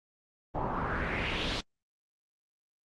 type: noise with low-pass filter sweep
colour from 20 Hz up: pink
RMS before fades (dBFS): -32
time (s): 0.54-1.61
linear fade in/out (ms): 10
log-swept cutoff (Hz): 790 to 4500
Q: 3
effects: Opus 24 kbps